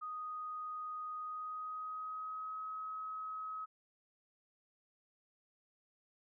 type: tone with pitch glide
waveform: sine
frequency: 1244.5 to 1275.1 Hz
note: D#6 to D#6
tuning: 0 to +42 cents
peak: -40 dBFS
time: 0.01-3.66 s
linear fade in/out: 20 ms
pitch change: +42 cents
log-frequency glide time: 1.2-2.62 s
effects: none